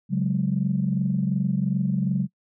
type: chord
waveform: sine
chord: C# suspended fourth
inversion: none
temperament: equal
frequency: 138.59 / 185 / 207.7 Hz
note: C#3 / F#3 / G#3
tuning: 0 / 0 / 0 cents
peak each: -25 / -23 / -27 dBFS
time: 0.09-2.28 s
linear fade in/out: 50 ms
effects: noise-tail reverb RT60 0.1 s tail -25 dB re dry + tanh soft clip ceiling -11 dBFS